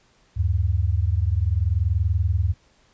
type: tone pair together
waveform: sine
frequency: 77 / 97.55 Hz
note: D#2 / G2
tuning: -17 / -8 cents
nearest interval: major third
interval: 409 cents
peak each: -21 / -21 dBFS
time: 0.36-2.54 s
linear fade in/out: 20 ms
effects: pink hiss -60 dBFS RMS until 2.93 s + resampled to 16000 Hz